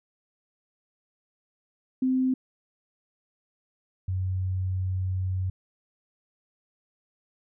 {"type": "tone pair in turn", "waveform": "sine", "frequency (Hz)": [258.7, 93.17], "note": ["C4", "F#2"], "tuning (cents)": [-19, 13], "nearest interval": "octave + tritone", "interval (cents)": 1768, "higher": "first", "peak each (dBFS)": [-21, -25], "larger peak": "first", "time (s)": [[2.02, 2.34], [4.08, 5.5]], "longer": "second", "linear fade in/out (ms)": 5, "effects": []}